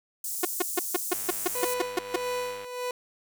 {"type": "high-pass noise", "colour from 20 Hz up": "pink", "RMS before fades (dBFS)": -33, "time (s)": [0.24, 1.74], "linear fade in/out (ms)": 2, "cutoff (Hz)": 7100, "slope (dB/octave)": 24}
{"type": "tone bursts", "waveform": "sawtooth", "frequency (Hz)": 360, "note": "F#4", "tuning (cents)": -47, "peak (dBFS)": -18, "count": 11, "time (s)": [0.43, 2.161], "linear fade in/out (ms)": 5, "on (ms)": 21, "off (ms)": 150}
{"type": "click train", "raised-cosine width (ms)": 0.3, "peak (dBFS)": -28, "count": 155, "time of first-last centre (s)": [1.12, 2.645], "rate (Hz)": 101}
{"type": "tone with tremolo", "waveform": "30% pulse", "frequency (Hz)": 495.8, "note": "B4", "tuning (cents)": 7, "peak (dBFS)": -25, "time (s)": [1.55, 2.91], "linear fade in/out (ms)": 2, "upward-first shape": "sine", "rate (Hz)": 1.6, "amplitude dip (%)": 70}
{"effects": []}